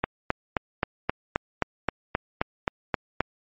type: click train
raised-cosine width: 0.5 ms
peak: -7 dBFS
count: 13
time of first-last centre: 0.04-3.206 s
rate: 3.79 Hz
effects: MP3 32 kbps